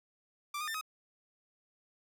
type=tone with pitch steps; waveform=sawtooth; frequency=1176 / 1228 / 1793 / 1263 Hz; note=D6 / D#6 / A6 / D#6; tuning=+2 / -23 / +32 / +26 cents; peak=-32 dBFS; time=0.54-0.812 s; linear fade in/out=5 ms; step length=68 ms; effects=none